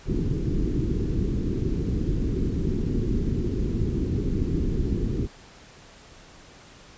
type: low-pass noise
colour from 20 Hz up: pink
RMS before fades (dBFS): -25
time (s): 0.05-5.28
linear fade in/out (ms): 50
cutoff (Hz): 400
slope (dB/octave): 48
effects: pink hiss -49 dBFS RMS until 6.97 s + resampled to 16000 Hz